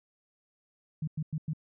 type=tone bursts; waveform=sine; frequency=155.1 Hz; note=D#3; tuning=5 cents flat; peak=-29 dBFS; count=4; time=1.02-1.534 s; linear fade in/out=5 ms; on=55 ms; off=98 ms; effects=none